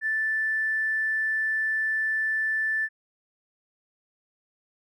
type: tone with tanh clipping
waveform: triangle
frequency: 1760 Hz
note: A6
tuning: in tune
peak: -23 dBFS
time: 0.01-2.89 s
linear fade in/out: 50 ms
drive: 3 dB
effects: none